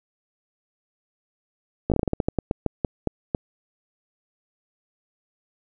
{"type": "slowing click train", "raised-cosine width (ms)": 2, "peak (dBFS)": -8, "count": 16, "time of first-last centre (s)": [1.9, 3.348], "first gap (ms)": 17, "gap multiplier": 1.22, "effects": []}